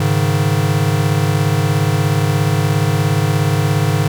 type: chord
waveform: square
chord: Ab suspended fourth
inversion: none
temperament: equal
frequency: 103.83 / 138.59 / 155.56 Hz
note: Ab2 / Db3 / Eb3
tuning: 0 / 0 / 0 cents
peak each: -18 dBFS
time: 0-4.08 s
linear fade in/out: 5 ms
effects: none